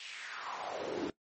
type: noise with high-pass filter sweep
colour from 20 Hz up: brown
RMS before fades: -40 dBFS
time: 0-1.1 s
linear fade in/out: 2 ms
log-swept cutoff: 3100 to 280 Hz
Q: 3
effects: noise-tail reverb RT60 0.1 s tail -19 dB re dry + MP3 32 kbps